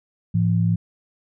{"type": "tone pair together", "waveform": "sine", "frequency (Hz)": [108.25, 170.8], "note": ["A2", "F3"], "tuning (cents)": [-28, -38], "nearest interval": "minor sixth", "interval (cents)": 790, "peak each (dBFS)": -19, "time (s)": [0.34, 0.76], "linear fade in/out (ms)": 10, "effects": []}